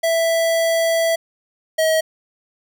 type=tone pair in turn; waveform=square; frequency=660 / 637.5 Hz; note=E5 / D#5; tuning=+2 / +42 cents; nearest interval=minor second; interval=60 cents; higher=first; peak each=-16 / -15 dBFS; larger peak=second; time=0.03-1.16 / 1.78-2.01 s; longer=first; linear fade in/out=10 ms; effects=none